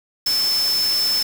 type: tone in noise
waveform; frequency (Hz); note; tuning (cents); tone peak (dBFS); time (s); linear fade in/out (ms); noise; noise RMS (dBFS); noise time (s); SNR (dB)
sine; 5274; E8; 0; -17; 0.26-1.23; 5; white; -28; 0.26-1.23; +8
effects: none